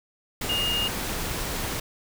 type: tone in noise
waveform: sine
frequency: 2841 Hz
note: F7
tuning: 29 cents sharp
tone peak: -24 dBFS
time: 0.49-0.88 s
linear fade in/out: 5 ms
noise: pink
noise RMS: -30 dBFS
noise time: 0.41-1.8 s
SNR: +3 dB
effects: none